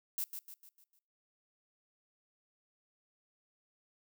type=noise with echo; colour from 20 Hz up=violet; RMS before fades=-36 dBFS; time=0.18-0.24 s; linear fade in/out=0 ms; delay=150 ms; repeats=5; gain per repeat=-7 dB; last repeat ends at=0.99 s; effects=noise-tail reverb RT60 0.6 s tail -25 dB re dry